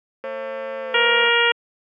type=tone with pitch glide; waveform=sine; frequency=537 to 507.2 Hz; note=C5 to B4; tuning=+45 to +46 cents; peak=-27 dBFS; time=0.24-1.24 s; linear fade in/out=0 ms; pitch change=-99 cents; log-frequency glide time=0.8-0.98 s
type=click train; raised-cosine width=0.5 ms; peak=-20 dBFS; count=237; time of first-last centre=0.24-1.289 s; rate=225 Hz
type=harmonic tone; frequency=471.1 Hz; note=A#4; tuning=18 cents sharp; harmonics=1 / 2 / 3 / 4 / 5 / 6 / 7; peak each=-21 / -24 / -21 / -21 / -23 / -22 / -25 dBFS; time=0.94-1.52 s; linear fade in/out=5 ms
effects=high-pass 300 Hz 12 dB/octave